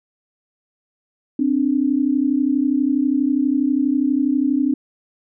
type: tone pair together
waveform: sine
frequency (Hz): 261.4 / 293.7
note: C4 / D4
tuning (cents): -1 / 0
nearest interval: major second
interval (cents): 201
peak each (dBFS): -18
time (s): 1.39-4.74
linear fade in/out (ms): 5
effects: none